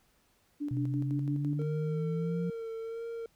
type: tone with tremolo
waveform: sine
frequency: 291.8 Hz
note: D4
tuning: 11 cents flat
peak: -31 dBFS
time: 0.6-1.63 s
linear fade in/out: 20 ms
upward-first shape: square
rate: 5.9 Hz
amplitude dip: 55%
type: exponential sweep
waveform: sine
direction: up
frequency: 125.6 to 174.8 Hz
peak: -30 dBFS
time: 0.71-2.5 s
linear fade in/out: 2 ms
type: tone with vibrato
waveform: triangle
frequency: 456.3 Hz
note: A#4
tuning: 37 cents flat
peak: -34 dBFS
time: 1.59-3.26 s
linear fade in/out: 2 ms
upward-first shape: sine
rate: 1.5 Hz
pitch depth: 24 cents each way
effects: pink hiss -69 dBFS RMS until 3.35 s